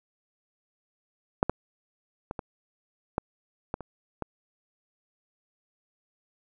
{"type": "clicks", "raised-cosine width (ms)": 1, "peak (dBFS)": [-6, -11, -19, -19, -11, -15, -24, -17], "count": 8, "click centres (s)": [1.429, 1.496, 2.311, 2.392, 3.181, 3.741, 3.807, 4.223], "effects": []}